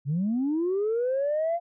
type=linear sweep; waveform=sine; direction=up; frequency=130 to 698.5 Hz; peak=-22 dBFS; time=0.05-1.6 s; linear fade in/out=50 ms; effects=tanh soft clip ceiling -20 dBFS